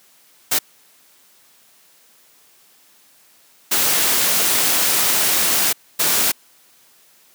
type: noise bursts at uneven times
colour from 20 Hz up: white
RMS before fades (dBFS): -17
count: 3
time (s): 0.51-0.59 / 3.71-5.73 / 5.99-6.32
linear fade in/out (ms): 10
effects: white hiss -53 dBFS RMS until 7.34 s + high-pass 150 Hz 12 dB/octave